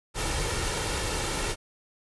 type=noise with comb filter; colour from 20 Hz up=pink; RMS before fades=-29 dBFS; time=0.14-1.56 s; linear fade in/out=50 ms; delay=2.2 ms; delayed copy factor=+0.5; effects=resampled to 24000 Hz